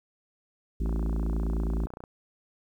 harmonic tone, 55 Hz, A1, in tune, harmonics 1 / 3 / 4 / 5 / 6 / 7, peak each -26 / -36 / -38 / -40 / -42 / -43 dBFS, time 0.8-1.86 s, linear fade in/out 5 ms
click train, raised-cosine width 1 ms, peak -27 dBFS, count 36, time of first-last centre 0.86-2.038 s, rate 29.7 Hz
effects 10-bit

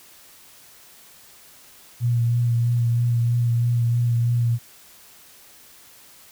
sine tone with vibrato, 118.8 Hz, A#2, 33 cents sharp, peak -17 dBFS, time 2-4.59 s, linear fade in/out 50 ms, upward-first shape sine, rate 3.1 Hz, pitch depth 21 cents each way, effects white hiss -49 dBFS RMS until 6.31 s

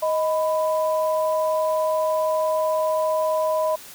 sine tone pair together, 627 / 995.3 Hz, D#5 / B5, +13 / +13 cents, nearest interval minor sixth, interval 800 cents, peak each -20 / -25 dBFS, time 0.02-3.76 s, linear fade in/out 10 ms, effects white hiss -42 dBFS RMS until 3.94 s

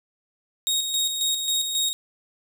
25% pulse tone with tremolo, 3753 Hz, A#7, 11 cents sharp, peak -17 dBFS, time 0.67-1.93 s, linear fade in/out 0 ms, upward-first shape square, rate 3.7 Hz, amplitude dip 45%, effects none

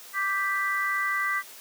sine chord, G major, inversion second, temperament equal, 1174.7 / 1568 / 1975.5 Hz, D6 / G6 / B6, 0 / 0 / 0 cents, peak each -29 / -31 / -27 dBFS, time 0.13-1.43 s, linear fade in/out 50 ms, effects white hiss -46 dBFS RMS until 1.6 s + high-pass 300 Hz 12 dB/octave

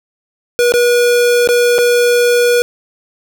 square tone with dropouts, 483 Hz, B4, 39 cents flat, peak -9 dBFS, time 0.59-2.62 s, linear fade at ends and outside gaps 0 ms, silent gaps 0.721-0.739 / 1.474-1.489 / 1.782-1.787 s, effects none

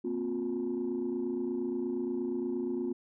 sine chord, Bb suspended second, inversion none, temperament equal with one note detuned, 233.1 / 261.6 / 356.2 Hz, Bb3 / C4 / F4, 0 / 0 / +34 cents, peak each -36 / -34 / -32 dBFS, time 0.04-2.93 s, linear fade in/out 10 ms, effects tanh soft clip ceiling -25 dBFS

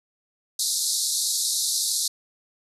pink band-pass noise, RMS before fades -25 dBFS, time 0.59-2.08 s, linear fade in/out 5 ms, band 3800 to 12000 Hz, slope 96 dB/octave, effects none

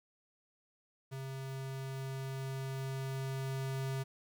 square tone with level ramp, 133.9 Hz, C3, 40 cents sharp, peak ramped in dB -41 to -35 dBFS, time 1.11-4.04 s, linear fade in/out 20 ms, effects 11-bit

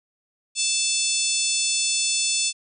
harmonic tone, 880 Hz, A5, in tune, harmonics 3 / 4 / 5 / 6 / 7 / 8 / 9 / 10, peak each -29 / -29 / -29 / -29 / -29 / -29 / -29 / -29 dBFS, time 0.55-2.53 s, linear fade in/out 50 ms, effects none

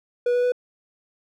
triangle tone with pitch steps, 486.5 / 490.5 / 494.4 Hz, B4 / B4 / B4, -26 / -12 / +2 cents, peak -16 dBFS, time 0.26-0.521 s, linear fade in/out 5 ms, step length 87 ms, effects none

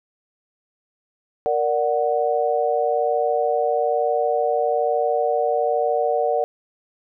sine chord, Bb augmented, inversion none, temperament equal, 466.2 / 587.3 / 740 Hz, Bb4 / D5 / F#5, 0 / 0 / 0 cents, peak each -22 dBFS, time 1.46-6.44 s, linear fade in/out 0 ms, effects none

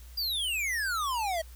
square exponential sweep, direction down, 4900 to 629 Hz, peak -29 dBFS, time 0.17-1.42 s, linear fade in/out 10 ms, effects added 60 Hz sine -45 dBFS peak until 1.55 s + white hiss -57 dBFS RMS until 1.55 s

